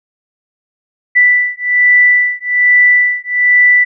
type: beating tone pair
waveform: sine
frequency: 1975.5 / 1976.7 Hz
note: B6 / B6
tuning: 0 / +1 cents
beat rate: 1.2 Hz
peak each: -10 dBFS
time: 1.15-3.85 s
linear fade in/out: 20 ms
effects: none